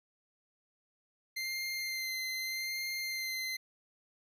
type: tone with vibrato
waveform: 25% pulse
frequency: 2085 Hz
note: C7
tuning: 7 cents flat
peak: -31 dBFS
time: 1.36-3.57 s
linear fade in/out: 10 ms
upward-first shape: sine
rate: 0.82 Hz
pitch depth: 20 cents each way
effects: none